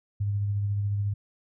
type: tone with tremolo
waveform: sine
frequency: 101.6 Hz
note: G#2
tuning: 38 cents flat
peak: -23 dBFS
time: 0.2-1.14 s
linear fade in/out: 10 ms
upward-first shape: triangle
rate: 14 Hz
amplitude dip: 30%
effects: none